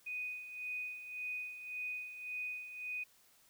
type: tone with tremolo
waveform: sine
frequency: 2489 Hz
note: D#7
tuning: in tune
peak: -37 dBFS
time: 0.06-3.04 s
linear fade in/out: 10 ms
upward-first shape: sine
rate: 1.8 Hz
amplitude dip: 65%
effects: white hiss -67 dBFS RMS until 3.49 s